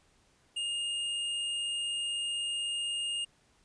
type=tone; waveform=square; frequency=2834 Hz; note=F7; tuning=25 cents sharp; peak=-32 dBFS; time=0.56-3.25 s; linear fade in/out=10 ms; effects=pink hiss -67 dBFS RMS until 3.64 s + resampled to 22050 Hz